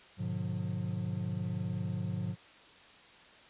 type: chord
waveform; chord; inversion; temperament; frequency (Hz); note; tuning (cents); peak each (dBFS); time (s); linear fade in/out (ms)
triangle; G# diminished seventh; none; just; 103.83 / 124.59 / 149.51 / 179.41; G#2 / B2 / D3 / F3; 0 / +16 / +31 / +47; -35 / -38 / -38 / -35; 0.17-2.36; 50
effects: white hiss -56 dBFS RMS until 3.49 s + resampled to 8000 Hz